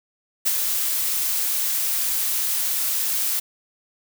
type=noise with ADSR envelope; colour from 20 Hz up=blue; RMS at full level=-19 dBFS; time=0.45-3.4 s; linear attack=19 ms; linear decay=40 ms; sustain=-4 dB; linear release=10 ms; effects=none